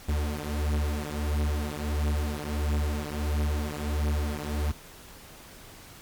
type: beating tone pair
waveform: 45% pulse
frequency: 73.7 / 75.2 Hz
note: D2 / D2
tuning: +7 / +42 cents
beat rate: 1.5 Hz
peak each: -29 dBFS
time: 0.08-4.72 s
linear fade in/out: 10 ms
effects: pink hiss -48 dBFS RMS until 6.01 s + MP3 96 kbps